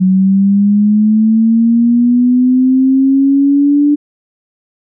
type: linear sweep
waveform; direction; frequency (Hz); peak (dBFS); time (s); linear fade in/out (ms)
sine; up; 185 to 293.7; -6; 0-3.96; 20
effects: none